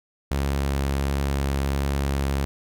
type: tone with vibrato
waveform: sawtooth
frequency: 69.2 Hz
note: C#2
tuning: 2 cents flat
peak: -18 dBFS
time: 0.31-2.45 s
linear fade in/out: 0 ms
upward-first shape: triangle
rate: 1.4 Hz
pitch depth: 9 cents each way
effects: none